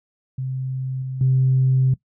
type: tone with level steps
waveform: sine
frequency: 130.81 Hz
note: C3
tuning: in tune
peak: -23 / -25 / -13 dBFS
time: 0.38-1.94 s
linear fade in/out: 5 ms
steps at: 1.02 / 1.21 s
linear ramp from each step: 2 ms
effects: noise-tail reverb RT60 0.1 s tail -19 dB re dry + tanh soft clip ceiling -9 dBFS